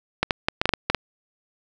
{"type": "clicks", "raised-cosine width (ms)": 0.3, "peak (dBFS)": -3, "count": 9, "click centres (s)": [0.23, 0.308, 0.485, 0.615, 0.656, 0.692, 0.737, 0.9, 0.947], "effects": []}